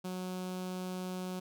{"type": "tone with notch filter", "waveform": "sawtooth", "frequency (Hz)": 183.7, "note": "F#3", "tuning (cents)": -12, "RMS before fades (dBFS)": -39, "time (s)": [0.04, 1.4], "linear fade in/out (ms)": 10, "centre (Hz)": 1900, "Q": 1.9, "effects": []}